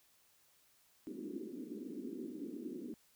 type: band-pass noise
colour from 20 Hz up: pink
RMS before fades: -45 dBFS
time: 1.07-2.94 s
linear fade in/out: 0 ms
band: 220 to 380 Hz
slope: 48 dB/octave
effects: white hiss -70 dBFS RMS until 3.15 s